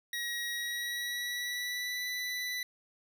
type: tone with pitch glide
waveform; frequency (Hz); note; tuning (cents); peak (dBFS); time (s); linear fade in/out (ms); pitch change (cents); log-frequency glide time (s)
25% pulse; 1900 to 1981.8; A#6 to B6; +33 to +5; -30; 0.13-2.63; 2; +72; 0.54-2.05
effects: none